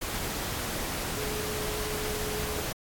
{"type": "tone in noise", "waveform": "sine", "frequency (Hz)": 424.2, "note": "G#4", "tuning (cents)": 37, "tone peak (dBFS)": -35, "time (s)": [1.16, 2.61], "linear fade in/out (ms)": 10, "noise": "pink", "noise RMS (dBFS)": -33, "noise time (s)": [0.01, 2.73], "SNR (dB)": -5, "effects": ["AAC 64 kbps"]}